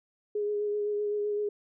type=tone with vibrato; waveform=sine; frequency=415.3 Hz; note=G#4; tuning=in tune; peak=-27 dBFS; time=0.35-1.49 s; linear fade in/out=5 ms; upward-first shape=sine; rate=7.8 Hz; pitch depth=18 cents each way; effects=none